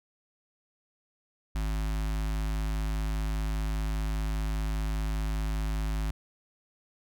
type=tone with notch filter; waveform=square; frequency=52.5 Hz; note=G#1; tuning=19 cents sharp; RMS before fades=-30 dBFS; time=1.55-6.11 s; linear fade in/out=5 ms; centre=460 Hz; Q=1.3; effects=none